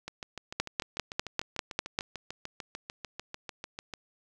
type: two click trains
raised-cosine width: 0.2 ms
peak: -10 / -21 dBFS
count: 8 / 27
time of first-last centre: 0.6-1.989 / 0.08-3.938 s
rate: 5.04 / 6.74 Hz
effects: none